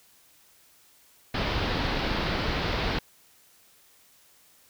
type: low-pass noise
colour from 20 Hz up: pink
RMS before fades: -28 dBFS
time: 1.34-2.99 s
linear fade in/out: 5 ms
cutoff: 4800 Hz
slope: 48 dB/octave
effects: white hiss -59 dBFS RMS until 4.69 s